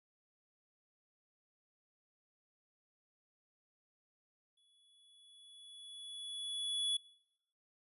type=tone with exponential growth; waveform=square; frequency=3402 Hz; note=G#7; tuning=41 cents sharp; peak=-32 dBFS; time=4.57-6.97 s; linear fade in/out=5 ms; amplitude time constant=520 ms; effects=noise-tail reverb RT60 0.9 s tail -25 dB re dry + resampled to 32000 Hz